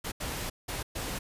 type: noise bursts at uneven times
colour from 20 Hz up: pink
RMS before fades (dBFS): -35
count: 4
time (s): 0.04-0.12 / 0.2-0.5 / 0.68-0.83 / 0.95-1.19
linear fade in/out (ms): 10
effects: resampled to 32000 Hz